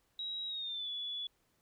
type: tone with pitch glide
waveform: sine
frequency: 3843 to 3424 Hz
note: B7 to A7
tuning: -48 to -48 cents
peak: -37 dBFS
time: 0.19-1.27 s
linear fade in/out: 2 ms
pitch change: -200 cents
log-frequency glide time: 0.47-0.9 s
effects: pink hiss -75 dBFS RMS until 1.61 s